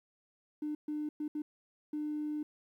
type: tone bursts at uneven times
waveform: triangle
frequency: 300.6 Hz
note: D4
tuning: 40 cents sharp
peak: -30 dBFS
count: 5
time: 0.62-0.75 / 0.88-1.09 / 1.2-1.28 / 1.35-1.42 / 1.93-2.43 s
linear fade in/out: 5 ms
effects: tanh soft clip ceiling -31 dBFS + 12-bit